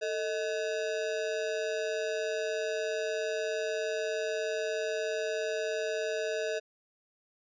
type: ring-modulated tone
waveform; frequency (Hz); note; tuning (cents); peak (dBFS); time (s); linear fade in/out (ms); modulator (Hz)
square; 535; C5; +38; -28; 0.01-6.6; 20; 91.6
effects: resampled to 16000 Hz